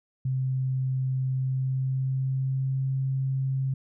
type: tone with pitch glide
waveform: sine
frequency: 130.81 to 133.48 Hz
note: C3 to C3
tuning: 0 to +35 cents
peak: -24 dBFS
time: 0.25-3.74 s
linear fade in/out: 5 ms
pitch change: +35 cents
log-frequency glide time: 1.3-2.87 s
effects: none